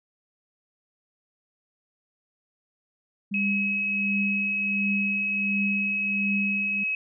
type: tone with tremolo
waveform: sine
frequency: 201.1 Hz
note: G3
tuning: 44 cents sharp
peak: -24 dBFS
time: 3.31-6.84 s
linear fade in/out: 10 ms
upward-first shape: triangle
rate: 1.4 Hz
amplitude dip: 80%
type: tone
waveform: sine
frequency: 2559 Hz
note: D#7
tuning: 48 cents sharp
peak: -24 dBFS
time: 3.34-6.95 s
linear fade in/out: 2 ms
effects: none